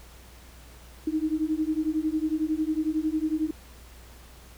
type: beating tone pair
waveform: sine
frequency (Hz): 306.7 / 317.7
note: D#4 / D#4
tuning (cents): -25 / +36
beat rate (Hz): 11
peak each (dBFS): -27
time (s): 1.07-3.51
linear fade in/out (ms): 5
effects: added 60 Hz sine -48 dBFS peak until 4.57 s + pink hiss -52 dBFS RMS until 4.57 s

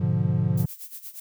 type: chord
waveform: triangle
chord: G# diminished seventh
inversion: none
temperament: equal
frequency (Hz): 103.83 / 123.47 / 146.83 / 174.61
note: G#2 / B2 / D3 / F3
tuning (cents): 0 / 0 / 0 / 0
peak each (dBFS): -24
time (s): 0-0.66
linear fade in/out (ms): 10
type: noise with tremolo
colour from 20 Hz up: violet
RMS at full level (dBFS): -37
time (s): 0.57-1.2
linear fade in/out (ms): 5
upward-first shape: sine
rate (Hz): 8.5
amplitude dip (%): 80
effects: none

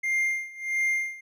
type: tone with tremolo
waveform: triangle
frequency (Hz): 2108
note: C7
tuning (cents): +12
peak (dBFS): -20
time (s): 0.03-1.21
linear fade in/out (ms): 10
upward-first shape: sine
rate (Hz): 1.5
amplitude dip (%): 90
effects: none

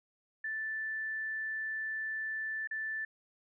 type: tone with dropouts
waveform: sine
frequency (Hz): 1760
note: A6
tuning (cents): 0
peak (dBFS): -34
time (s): 0.44-3.05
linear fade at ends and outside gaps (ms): 5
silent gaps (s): 2.674-2.71
effects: none

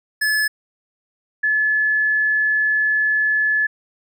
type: tone pair in turn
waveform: square / sine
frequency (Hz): 1720 / 1720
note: A6 / A6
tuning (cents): -40 / -40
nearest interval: unison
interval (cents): 0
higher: neither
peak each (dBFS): -17 / -15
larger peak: second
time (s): 0.21-0.48 / 1.43-3.67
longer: second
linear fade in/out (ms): 10
effects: none

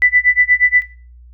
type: tone with tremolo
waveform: sine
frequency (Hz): 1986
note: B6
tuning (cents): +9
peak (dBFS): -6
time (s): 0.02-0.82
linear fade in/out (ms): 0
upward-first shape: sine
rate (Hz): 8.4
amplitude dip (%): 90
effects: noise-tail reverb RT60 0.4 s tail -17 dB re dry + added 60 Hz sine -38 dBFS peak until 1.33 s

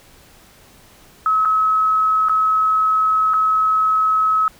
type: tone with dropouts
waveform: sine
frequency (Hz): 1285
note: E6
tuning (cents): -45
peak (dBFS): -13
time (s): 1.26-4.48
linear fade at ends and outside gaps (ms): 1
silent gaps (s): 1.45-1.455 / 2.286-2.295 / 3.336-3.34
effects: pink hiss -48 dBFS RMS until 4.59 s

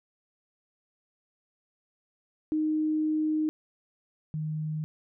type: tone pair in turn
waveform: sine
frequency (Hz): 309.5 / 154.75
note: D#4 / D#3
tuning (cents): -9 / -9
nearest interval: octave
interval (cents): 1200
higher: first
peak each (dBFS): -24 / -29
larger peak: first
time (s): 2.52-3.49 / 4.34-4.84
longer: first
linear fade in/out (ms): 0
effects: none

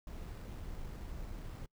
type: noise with sample-and-hold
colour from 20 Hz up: brown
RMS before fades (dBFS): -44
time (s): 0.07-1.66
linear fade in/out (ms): 2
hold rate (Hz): 6300
effects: noise-tail reverb RT60 0.1 s tail -24 dB re dry

